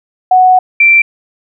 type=tone pair in turn; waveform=sine; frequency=740 / 2349 Hz; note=F#5 / D7; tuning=0 / 0 cents; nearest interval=octave + minor sixth; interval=2000 cents; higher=second; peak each=-3 dBFS; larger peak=neither; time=0.31-0.59 / 0.8-1.02 s; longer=first; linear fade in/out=5 ms; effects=none